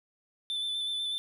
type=tone with vibrato; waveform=triangle; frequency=3520 Hz; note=A7; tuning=in tune; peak=-29 dBFS; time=0.5-1.18 s; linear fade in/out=0 ms; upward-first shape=square; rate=8.1 Hz; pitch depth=17 cents each way; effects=none